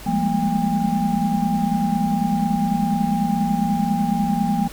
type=tone cluster; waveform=sine; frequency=173.3 / 201.1 / 211.2 / 235.3 / 804 Hz; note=F3 / G3 / G#3 / A#3 / G5; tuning=-13 / +44 / +29 / +16 / +44 cents; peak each=-24 dBFS; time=0.06-4.68 s; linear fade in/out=10 ms; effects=added 50 Hz sine -40 dBFS peak until 4.72 s + pink hiss -39 dBFS RMS until 4.72 s